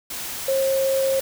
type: tone in noise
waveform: sine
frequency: 537 Hz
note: C5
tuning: 45 cents sharp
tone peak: -18 dBFS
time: 0.48-1.2 s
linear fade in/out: 5 ms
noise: white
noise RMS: -31 dBFS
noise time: 0.1-1.21 s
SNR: +10 dB
effects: none